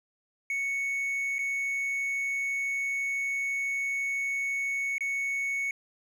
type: tone with dropouts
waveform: triangle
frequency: 2217 Hz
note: C#7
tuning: in tune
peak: -26 dBFS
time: 0.5-5.71 s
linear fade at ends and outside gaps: 2 ms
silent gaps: 1.384-1.39 / 4.982-5.007 s
effects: none